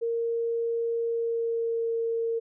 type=tone with pitch glide; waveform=sine; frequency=463.4 to 458.6 Hz; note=A#4 to A#4; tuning=-10 to -28 cents; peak=-25 dBFS; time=0.01-2.4 s; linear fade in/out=20 ms; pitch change=-18 cents; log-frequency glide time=1.04-1.97 s; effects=none